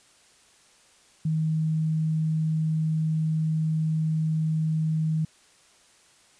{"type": "tone", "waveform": "sine", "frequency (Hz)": 157.9, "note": "D#3", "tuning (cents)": 26, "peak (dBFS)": -22, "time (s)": [1.25, 5.25], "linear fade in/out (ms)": 5, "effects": ["white hiss -58 dBFS RMS until 6.39 s", "resampled to 22050 Hz"]}